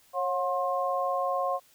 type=tone cluster; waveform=sine; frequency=546 / 722 / 1064 Hz; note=C#5 / F#5 / C6; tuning=-26 / -43 / +29 cents; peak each=-30 dBFS; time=0.13-1.6 s; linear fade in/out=50 ms; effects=white hiss -61 dBFS RMS until 1.74 s